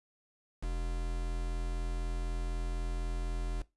triangle tone with quantisation, 42 Hz, E1, 33 cents sharp, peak -30 dBFS, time 0.62-3.63 s, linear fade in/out 20 ms, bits 7, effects noise-tail reverb RT60 0.2 s tail -19 dB re dry + resampled to 24000 Hz

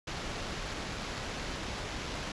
pink noise with sample-and-hold, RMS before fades -38 dBFS, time 0.07-2.32 s, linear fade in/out 5 ms, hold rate 8820 Hz, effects resampled to 22050 Hz

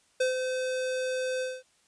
square tone with ADSR envelope, 513 Hz, C5, 34 cents flat, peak -23 dBFS, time 0.2-1.63 s, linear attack 8 ms, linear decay 130 ms, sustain -6 dB, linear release 220 ms, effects white hiss -66 dBFS RMS until 1.87 s + resampled to 22050 Hz

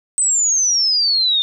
sine exponential sweep, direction down, 8250 to 3599 Hz, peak -13 dBFS, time 0.18-1.42 s, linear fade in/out 0 ms, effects none

